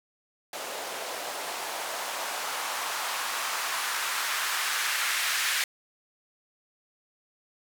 blue noise with band-pass filter sweep, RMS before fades -31 dBFS, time 0.53-5.64 s, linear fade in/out 2 ms, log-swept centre 520 to 1800 Hz, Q 1.5, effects none

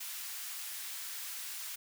white high-pass noise, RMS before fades -42 dBFS, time 0-1.76 s, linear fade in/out 10 ms, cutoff 1300 Hz, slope 12 dB/octave, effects none

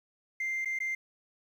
sine tone with dropouts, 2093 Hz, C7, in tune, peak -28 dBFS, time 0.4-0.95 s, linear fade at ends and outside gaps 5 ms, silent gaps 0.648-0.656 / 0.789-0.802 s, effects tanh soft clip ceiling -28 dBFS + 10-bit

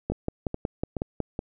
two click trains, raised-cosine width 2 ms, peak -13 / -16 dBFS, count 7 / 4, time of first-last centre 0.1-1.203 / 0.12-1.391 s, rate 5.44 / 2.36 Hz, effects none

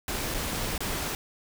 pink noise with dropouts, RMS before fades -31 dBFS, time 0.08-1.15 s, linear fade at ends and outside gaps 1 ms, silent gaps 0.341-0.345 / 0.779-0.805 s, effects none

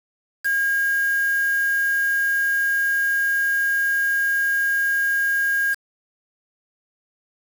sine tone with quantisation, 1622 Hz, G#6, 41 cents flat, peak -18 dBFS, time 0.44-5.75 s, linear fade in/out 20 ms, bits 5, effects none

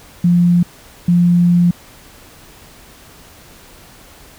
sine tone pair in turn, 174.61 / 174.61 Hz, F3 / F3, 0 / 0 cents, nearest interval unison, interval 0 cents, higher neither, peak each -8 dBFS, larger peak neither, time 0.24-0.63 / 1.08-1.71 s, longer second, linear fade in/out 5 ms, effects pink hiss -42 dBFS RMS until 4.38 s

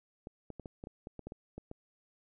clicks, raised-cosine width 2 ms, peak -30 dBFS, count 12, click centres 0.271 / 0.503 / 0.597 / 0.658 / 0.839 / 0.871 / 1.071 / 1.193 / 1.27 / 1.321 / 1.58 / 1.714 s, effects none

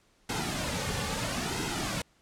pink noise with flanger, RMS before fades -32 dBFS, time 0.29-2.02 s, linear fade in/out 5 ms, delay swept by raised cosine 1.7 to 3.1 ms, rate 0.75 Hz, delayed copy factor -0.65, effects pink hiss -66 dBFS RMS until 2.21 s + low-pass 9000 Hz 12 dB/octave

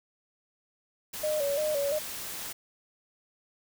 white noise, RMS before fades -38 dBFS, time 1.13-2.53 s, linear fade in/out 10 ms
sine tone with vibrato, 587.3 Hz, D5, in tune, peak -26 dBFS, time 1.23-1.99 s, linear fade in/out 10 ms, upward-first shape square, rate 2.9 Hz, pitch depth 69 cents each way
effects none

